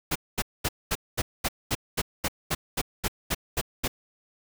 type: noise bursts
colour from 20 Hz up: pink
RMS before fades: -26 dBFS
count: 15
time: 0.11-3.88 s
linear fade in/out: 10 ms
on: 46 ms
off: 220 ms
effects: none